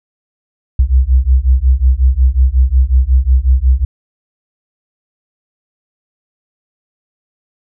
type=beating tone pair; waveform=sine; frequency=61.74 / 67.24 Hz; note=B1 / C2; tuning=0 / +48 cents; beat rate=5.5 Hz; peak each=-10 dBFS; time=0.79-3.85 s; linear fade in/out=5 ms; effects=none